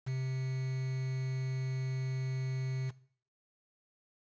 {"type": "tone with quantisation", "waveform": "triangle", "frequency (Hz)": 130.81, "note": "C3", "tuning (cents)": 0, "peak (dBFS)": -30, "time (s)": [0.06, 2.91], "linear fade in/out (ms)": 20, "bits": 8, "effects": ["noise-tail reverb RT60 0.5 s tail -18 dB re dry", "resampled to 16000 Hz"]}